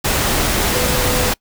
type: tone in noise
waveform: sine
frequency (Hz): 500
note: B4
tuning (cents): +21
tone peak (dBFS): -23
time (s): 0.74-1.31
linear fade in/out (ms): 10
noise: pink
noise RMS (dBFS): -17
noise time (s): 0.04-1.34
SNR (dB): -9
effects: noise-tail reverb RT60 0.1 s tail -24 dB re dry